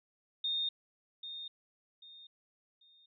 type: tone with echo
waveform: sine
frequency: 3669 Hz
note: A#7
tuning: 28 cents flat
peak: -31 dBFS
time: 0.44-0.69 s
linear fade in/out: 5 ms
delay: 790 ms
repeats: 3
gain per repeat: -10 dB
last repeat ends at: 3.06 s
effects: none